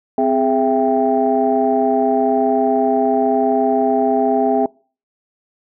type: tone cluster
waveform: sine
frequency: 258.8 / 413.9 / 666 / 787 Hz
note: C4 / G#4 / E5 / G5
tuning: -19 / -6 / +18 / +7 cents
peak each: -18 dBFS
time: 0.18-4.66 s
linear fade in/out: 2 ms
effects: noise-tail reverb RT60 0.4 s tail -25 dB re dry + tanh soft clip ceiling -3 dBFS